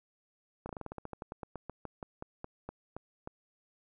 slowing click train, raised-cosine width 1 ms, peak -26 dBFS, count 22, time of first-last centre 0.66-3.274 s, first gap 32 ms, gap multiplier 1.12, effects none

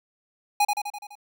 square tone with echo, 826 Hz, G#5, 10 cents flat, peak -18 dBFS, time 0.6-0.65 s, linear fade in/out 5 ms, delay 84 ms, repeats 6, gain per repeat -4 dB, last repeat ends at 1.154 s, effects none

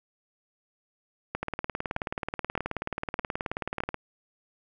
two click trains, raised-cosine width 0.5 ms, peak -14 / -15 dBFS, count 5 / 48, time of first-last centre 1.35-3.804 / 1.43-3.943 s, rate 1.63 / 18.7 Hz, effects none

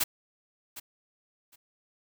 white noise with echo, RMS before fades -26 dBFS, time 0-0.04 s, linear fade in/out 10 ms, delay 760 ms, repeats 2, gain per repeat -15 dB, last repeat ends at 1.56 s, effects none

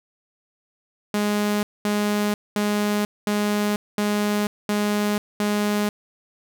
sawtooth tone bursts, 207.6 Hz, G#3, in tune, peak -16 dBFS, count 7, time 1.14-5.89 s, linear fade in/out 2 ms, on 490 ms, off 220 ms, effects none

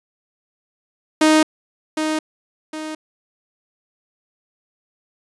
sawtooth tone with echo, 311.1 Hz, D#4, in tune, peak -7 dBFS, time 1.21-1.43 s, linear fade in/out 5 ms, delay 760 ms, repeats 2, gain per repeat -8 dB, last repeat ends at 2.95 s, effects resampled to 24000 Hz

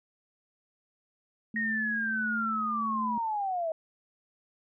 sine tone with tremolo, 220 Hz, A3, in tune, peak -32 dBFS, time 1.54-3.18 s, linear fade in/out 2 ms, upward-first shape triangle, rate 1.5 Hz, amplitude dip 35%
sine linear sweep, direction down, 1877 to 628 Hz, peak -28 dBFS, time 1.56-3.72 s, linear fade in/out 2 ms
effects none

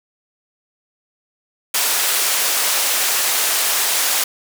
white band-pass noise, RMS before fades -18 dBFS, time 1.74-4.24 s, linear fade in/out 5 ms, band 510 to 15000 Hz, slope 12 dB/octave, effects none

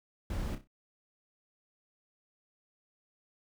brown noise with echo, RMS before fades -35 dBFS, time 0.3-0.55 s, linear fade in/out 2 ms, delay 31 ms, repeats 4, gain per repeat -9 dB, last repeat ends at 0.674 s, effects none

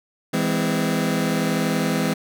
sawtooth chord, E augmented, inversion none, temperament just, 164.81 / 206 / 257.5 Hz, E3 / G#3 / B#3, 0 / -14 / -28 cents, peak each -20 dBFS, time 0.33-2.14 s, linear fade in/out 10 ms, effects none

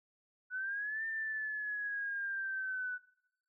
sine linear two-way sweep, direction up then down, 1481 to 1798 to 1481 Hz, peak -35 dBFS, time 0.5-2.99 s, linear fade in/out 50 ms, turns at 1.05 s, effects noise-tail reverb RT60 0.8 s tail -21 dB re dry

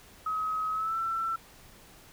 sine tone with pitch glide, 1273 to 1338.6 Hz, D#6 to E6, +39 to +26 cents, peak -28 dBFS, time 0.26-1.36 s, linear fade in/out 5 ms, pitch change +87 cents, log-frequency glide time 0.72-0.98 s, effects pink hiss -54 dBFS RMS until 2.12 s

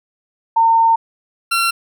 sine / 20% pulse tone pair in turn, 910 / 1363.5 Hz, A#5 / F6, -42 / -42 cents, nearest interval perfect fifth, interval 700 cents, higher second, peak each -9 dBFS, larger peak neither, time 0.56-0.96 / 1.51-1.71 s, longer first, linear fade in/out 10 ms, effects none

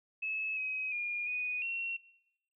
sine tone with pitch steps, 2593 / 2535 / 2423 / 2479 / 2729 Hz, E7 / D#7 / D#7 / D#7 / F7, -29 / +32 / -47 / -7 / -41 cents, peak -33 dBFS, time 0.22-1.97 s, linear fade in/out 10 ms, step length 350 ms, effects noise-tail reverb RT60 0.9 s tail -21 dB re dry

